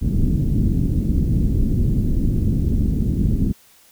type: low-pass noise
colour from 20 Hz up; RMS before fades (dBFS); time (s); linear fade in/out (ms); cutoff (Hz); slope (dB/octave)
pink; -18; 0.01-3.53; 20; 270; 24
effects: white hiss -52 dBFS RMS until 3.91 s